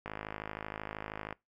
click train, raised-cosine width 0.5 ms, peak -23 dBFS, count 68, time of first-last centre 0.06-1.327 s, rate 52.9 Hz, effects noise-tail reverb RT60 0.2 s tail -23 dB re dry

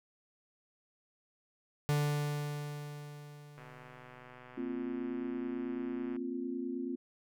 45% pulse tone with exponential decay, 146.83 Hz, D3, in tune, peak -27 dBFS, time 1.89-4.61 s, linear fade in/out 0 ms, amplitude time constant 590 ms
click train, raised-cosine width 0.5 ms, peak -37 dBFS, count 324, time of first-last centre 3.58-6.164 s, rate 125 Hz
sine chord, Bb suspended second, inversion none, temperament just, 233.1 / 262.2 / 349.6 Hz, Bb3 / C4 / F4, 0 / +4 / +2 cents, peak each -42 / -37 / -40 dBFS, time 4.57-6.96 s, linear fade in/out 10 ms
effects none

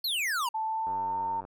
square exponential sweep, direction down, 4490 to 913 Hz, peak -28 dBFS, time 0.04-0.49 s, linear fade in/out 5 ms
sine tone with pitch glide, 880 to 908.9 Hz, A5 to A#5, 0 to -44 cents, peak -28 dBFS, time 0.54-1.41 s, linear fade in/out 10 ms, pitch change +56 cents, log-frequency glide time 0.65-1.18 s
click train, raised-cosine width 1 ms, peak -31 dBFS, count 56, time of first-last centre 0.87-1.451 s, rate 94.7 Hz
effects none

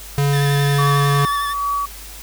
square tone, 141.8 Hz, C#3, 40 cents sharp, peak -15 dBFS, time 0.18-1.25 s, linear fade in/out 0 ms
25% pulse tone with vibrato, 1760 Hz, A6, in tune, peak -22 dBFS, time 0.32-1.54 s, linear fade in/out 20 ms, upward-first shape sine, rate 11 Hz, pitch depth 35 cents each way
sine tone with tremolo, 1138 Hz, C#6, 45 cents sharp, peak -17 dBFS, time 0.78-1.86 s, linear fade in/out 10 ms, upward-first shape sine, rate 2.4 Hz, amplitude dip 35%
effects added 50 Hz sine -37 dBFS peak until 2.22 s + white hiss -37 dBFS RMS until 2.22 s

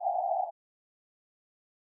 pink band-pass noise, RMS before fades -30 dBFS, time 0-0.51 s, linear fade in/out 50 ms, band 670 to 790 Hz, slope 96 dB/octave, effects none

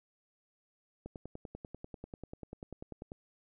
click train, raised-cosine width 2 ms, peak -30 dBFS, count 22, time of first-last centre 1.06-3.119 s, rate 10.2 Hz, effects none

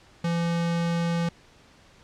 square tone, 169.5 Hz, E3, 49 cents sharp, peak -24 dBFS, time 0.24-1.29 s, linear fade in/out 5 ms, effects pink hiss -55 dBFS RMS until 2.03 s + low-pass 6000 Hz 12 dB/octave

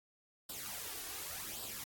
white noise with flanger, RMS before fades -44 dBFS, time 0.49-1.84 s, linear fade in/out 5 ms, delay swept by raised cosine 0.23 to 2.73 ms, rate 0.89 Hz, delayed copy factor +0.65, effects AAC 64 kbps

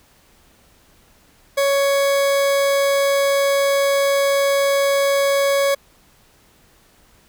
40% pulse tone, 557 Hz, C#5, 8 cents sharp, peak -14 dBFS, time 1.57-5.75 s, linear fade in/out 10 ms, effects pink hiss -54 dBFS RMS until 7.28 s

